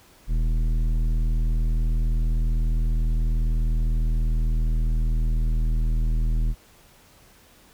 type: tone with tanh clipping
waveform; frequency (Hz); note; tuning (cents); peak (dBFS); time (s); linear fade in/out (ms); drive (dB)
sine; 40.03; D#1; +50; -21; 0.27-6.55; 50; 12
effects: pink hiss -54 dBFS RMS until 7.73 s